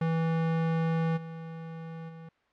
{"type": "tone with level steps", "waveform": "square", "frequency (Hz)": 163.5, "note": "E3", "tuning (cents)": -14, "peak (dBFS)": [-26, -39, -44], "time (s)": [0.01, 2.29], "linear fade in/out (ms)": 5, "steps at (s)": [1.16, 2.08], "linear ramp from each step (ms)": 20, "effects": ["white hiss -68 dBFS RMS until 2.52 s", "low-pass 2000 Hz 12 dB/octave"]}